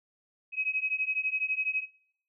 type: beating tone pair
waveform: sine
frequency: 2536 / 2548 Hz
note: D#7 / D#7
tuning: +32 / +41 cents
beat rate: 12 Hz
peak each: -31 dBFS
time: 0.52-1.86 s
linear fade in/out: 50 ms
effects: noise-tail reverb RT60 0.6 s tail -18 dB re dry